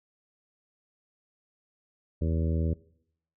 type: harmonic tone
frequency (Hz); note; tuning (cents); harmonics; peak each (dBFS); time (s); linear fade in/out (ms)
81; E2; -30; 1 / 2 / 3 / 4 / 5 / 6 / 7; -26 / -32 / -36 / -38 / -40 / -42 / -43; 2.21-2.74; 10
effects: noise-tail reverb RT60 0.7 s tail -21 dB re dry